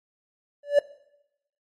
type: tone with exponential growth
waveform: triangle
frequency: 577 Hz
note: D5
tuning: 31 cents flat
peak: -9 dBFS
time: 0.63-0.79 s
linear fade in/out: 5 ms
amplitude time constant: 34 ms
effects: noise-tail reverb RT60 0.8 s tail -19 dB re dry + AAC 32 kbps